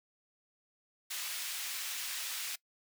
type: high-pass noise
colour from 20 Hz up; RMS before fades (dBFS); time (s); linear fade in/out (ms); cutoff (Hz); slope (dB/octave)
pink; -39; 1.1-2.56; 10; 2200; 12
effects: noise-tail reverb RT60 0.1 s tail -22 dB re dry